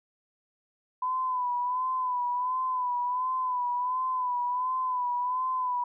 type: tone with vibrato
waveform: sine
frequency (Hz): 1002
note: B5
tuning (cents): +25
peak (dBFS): -26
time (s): 1.02-5.84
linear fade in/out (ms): 5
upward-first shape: sine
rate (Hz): 1.4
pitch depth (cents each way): 49
effects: none